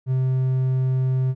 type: tone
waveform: triangle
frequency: 130 Hz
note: C3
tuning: 11 cents flat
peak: -16 dBFS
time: 0.06-1.35 s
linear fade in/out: 50 ms
effects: none